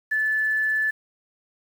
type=tone; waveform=sine; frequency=1741 Hz; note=A6; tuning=19 cents flat; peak=-20 dBFS; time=0.11-0.91 s; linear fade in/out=10 ms; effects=8-bit